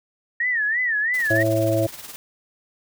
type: tone with vibrato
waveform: sine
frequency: 1838 Hz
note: A#6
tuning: 25 cents flat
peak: -19 dBFS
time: 0.4-1.43 s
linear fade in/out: 5 ms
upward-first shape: sine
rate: 3 Hz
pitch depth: 160 cents each way
type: noise with tremolo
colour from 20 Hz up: white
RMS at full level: -35 dBFS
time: 1.14-2.16 s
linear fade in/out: 0 ms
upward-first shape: triangle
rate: 19 Hz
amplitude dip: 70%
type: harmonic tone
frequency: 110 Hz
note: A2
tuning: in tune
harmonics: 1 / 3 / 5 / 6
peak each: -23 / -23 / -23 / -23 dBFS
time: 1.3-1.87 s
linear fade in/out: 10 ms
effects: none